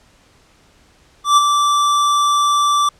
square tone with ADSR envelope, 1167 Hz, D6, 11 cents flat, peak -7 dBFS, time 1.24-2.89 s, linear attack 130 ms, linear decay 26 ms, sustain -6 dB, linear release 4 ms, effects pink hiss -52 dBFS RMS until 2.99 s + low-pass 8000 Hz 12 dB/octave

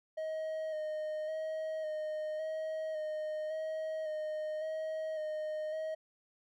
triangle tone with vibrato, 624 Hz, D#5, 5 cents sharp, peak -33 dBFS, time 0.17-5.95 s, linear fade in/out 10 ms, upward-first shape square, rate 0.9 Hz, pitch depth 20 cents each way, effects none

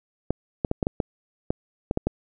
clicks, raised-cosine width 2 ms, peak -9 dBFS, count 10, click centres 0.306 / 0.648 / 0.714 / 0.828 / 0.869 / 1.002 / 1.505 / 1.911 / 1.974 / 2.07 s, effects none

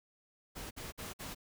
pink noise bursts, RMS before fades -44 dBFS, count 4, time 0.55-1.349 s, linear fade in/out 20 ms, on 160 ms, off 53 ms, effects none

